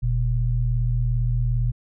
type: tone pair together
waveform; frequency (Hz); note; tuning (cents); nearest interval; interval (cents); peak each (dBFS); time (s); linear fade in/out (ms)
sine; 42.51 / 120; F1 / B2; -46 / -49; octave + tritone; 1797; -22 / -21; 0.02-1.72; 20
effects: none